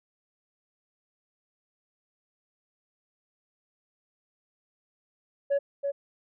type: tone with echo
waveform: sine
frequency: 562 Hz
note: C#5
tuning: 24 cents sharp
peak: -19 dBFS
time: 5.5-5.59 s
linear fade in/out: 20 ms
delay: 330 ms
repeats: 1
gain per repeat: -6 dB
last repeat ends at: 5.92 s
effects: tanh soft clip ceiling -21 dBFS